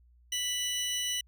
25% pulse tone pair together, 1975.5 / 2960 Hz, B6 / F#7, 0 / 0 cents, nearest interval perfect fifth, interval 700 cents, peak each -36 / -27 dBFS, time 0.32-1.21 s, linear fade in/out 5 ms, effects added 60 Hz sine -58 dBFS peak until 1.27 s

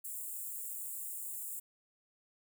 white high-pass noise, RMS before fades -42 dBFS, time 0.04-1.6 s, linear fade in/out 10 ms, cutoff 7200 Hz, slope 96 dB/octave, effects none

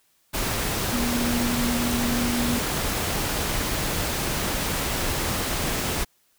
sine tone in noise, 240.2 Hz, B3, 48 cents flat, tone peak -24 dBFS, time 0.92-2.6 s, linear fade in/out 20 ms, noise pink, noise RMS -26 dBFS, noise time 0.33-6.05 s, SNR -1 dB, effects white hiss -65 dBFS RMS until 6.38 s

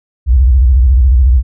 sine tone with vibrato, 63.5 Hz, B1, 49 cents sharp, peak -4 dBFS, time 0.26-1.43 s, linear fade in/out 50 ms, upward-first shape square, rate 14 Hz, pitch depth 160 cents each way, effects none

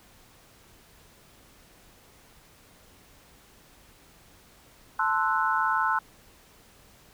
sine chord, F# half-diminished seventh, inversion first, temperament equal, 880 / 1046.5 / 1318.5 / 1480 Hz, A5 / C6 / E6 / F#6, 0 / 0 / 0 / 0 cents, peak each -28 dBFS, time 4.99-5.99 s, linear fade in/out 5 ms, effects pink hiss -56 dBFS RMS until 7.13 s

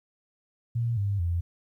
sine tone with pitch steps, 117.3 / 100.36 / 85.87 Hz, A#2 / G2 / F2, +11 / +41 / -29 cents, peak -24 dBFS, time 0.75-1.41 s, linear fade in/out 10 ms, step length 220 ms, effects 11-bit

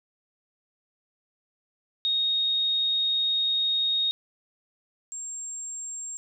sine tone pair in turn, 3729 / 7458 Hz, A#7 / A#8, 0 / 0 cents, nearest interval octave, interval 1200 cents, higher second, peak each -22 / -33 dBFS, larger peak first, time 2.05-4.11 / 5.12-6.17 s, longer first, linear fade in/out 0 ms, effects none

